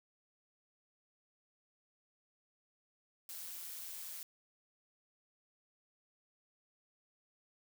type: noise with amplitude modulation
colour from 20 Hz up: blue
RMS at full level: -44 dBFS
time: 3.29-4.23 s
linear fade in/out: 2 ms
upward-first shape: sine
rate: 172 Hz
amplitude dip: 50%
effects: none